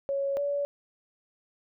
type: tone pair in turn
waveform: sine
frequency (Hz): 554.4 / 570.6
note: C#5 / C#5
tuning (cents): 0 / +50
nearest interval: unison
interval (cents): 50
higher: second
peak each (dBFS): -26 / -26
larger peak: neither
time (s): 0.09-0.37 / 0.37-0.65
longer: neither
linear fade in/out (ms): 0
effects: none

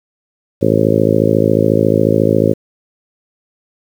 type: harmonic tone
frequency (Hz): 54.1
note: A1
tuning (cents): -29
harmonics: 2 / 3 / 4 / 5 / 6 / 7 / 8 / 9 / 10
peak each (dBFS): -18 / -18 / -18 / -18 / -18 / -18 / -18 / -18 / -18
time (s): 0.61-2.54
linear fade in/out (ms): 20
effects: 7-bit

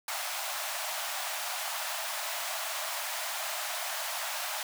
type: high-pass noise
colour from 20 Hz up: pink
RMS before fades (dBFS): -35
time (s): 0.08-4.63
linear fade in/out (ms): 2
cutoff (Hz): 600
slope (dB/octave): 96
effects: none

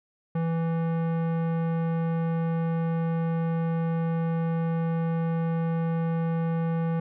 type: tone with tanh clipping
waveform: sine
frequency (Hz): 165.1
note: E3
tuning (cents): +3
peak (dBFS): -26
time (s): 0.35-7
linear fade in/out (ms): 5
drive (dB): 17
effects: none

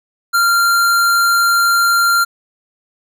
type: tone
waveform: square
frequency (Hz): 1386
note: F6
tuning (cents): -14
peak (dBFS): -11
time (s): 0.33-2.25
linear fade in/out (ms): 20
effects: none

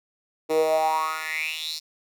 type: tone with high-pass filter sweep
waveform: 10% pulse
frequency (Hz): 157.6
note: D#3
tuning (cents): +23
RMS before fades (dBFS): -25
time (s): 0.49-1.8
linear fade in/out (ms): 20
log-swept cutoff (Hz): 390 to 4800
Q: 7.1
effects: none

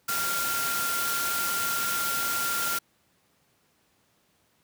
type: tone in noise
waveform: sine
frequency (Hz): 1388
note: F6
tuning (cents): -11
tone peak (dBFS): -29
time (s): 0.08-2.79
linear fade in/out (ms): 10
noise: white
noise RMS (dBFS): -30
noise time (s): 0.08-2.79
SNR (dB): -2
effects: pink hiss -67 dBFS RMS until 4.63 s + high-pass 100 Hz 12 dB/octave

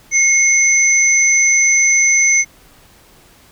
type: tone pair together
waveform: sine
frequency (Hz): 2159 / 6107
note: C#7 / G8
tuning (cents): -46 / -46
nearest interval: octave + tritone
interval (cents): 1800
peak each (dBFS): -12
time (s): 0.11-2.45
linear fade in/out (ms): 50
effects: pink hiss -47 dBFS RMS until 3.51 s

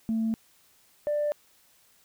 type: tone pair in turn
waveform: sine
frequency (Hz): 223.6 / 591.1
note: A3 / D5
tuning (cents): +28 / +11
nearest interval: octave + perfect fourth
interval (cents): 1683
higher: second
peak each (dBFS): -23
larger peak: neither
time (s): 0.09-0.34 / 1.07-1.32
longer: neither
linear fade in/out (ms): 0
effects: tanh soft clip ceiling -21 dBFS + white hiss -62 dBFS RMS until 2.04 s

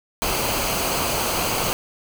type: noise with comb filter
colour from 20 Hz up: pink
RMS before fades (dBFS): -23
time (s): 0.22-1.73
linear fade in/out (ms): 0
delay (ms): 0.55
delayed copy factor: -0.5
effects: none

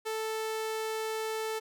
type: tone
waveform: sawtooth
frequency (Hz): 440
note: A4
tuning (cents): 0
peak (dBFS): -28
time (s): 0.05-1.6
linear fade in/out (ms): 20
effects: none

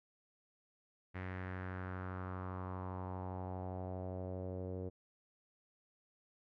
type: tone with low-pass filter sweep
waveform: sawtooth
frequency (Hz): 92.5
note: F#2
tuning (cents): 0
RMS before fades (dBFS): -43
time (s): 1.14-4.9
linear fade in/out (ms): 20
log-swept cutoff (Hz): 2000 to 470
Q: 3.2
effects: none

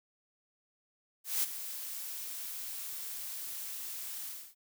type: noise with ADSR envelope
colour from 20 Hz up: blue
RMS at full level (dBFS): -29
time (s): 1.24-4.55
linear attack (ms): 190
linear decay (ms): 21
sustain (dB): -12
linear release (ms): 290
effects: none

